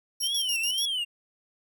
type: tone with tremolo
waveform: 25% pulse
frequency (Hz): 5588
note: F8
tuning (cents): 0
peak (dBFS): -23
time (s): 0.2-0.86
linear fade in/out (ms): 10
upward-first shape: square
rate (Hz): 6.9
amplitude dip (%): 75
type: tone with vibrato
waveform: triangle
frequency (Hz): 2995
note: F#7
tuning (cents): +20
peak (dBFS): -25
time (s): 0.22-1.05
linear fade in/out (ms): 20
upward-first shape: triangle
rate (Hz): 2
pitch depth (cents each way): 230
effects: none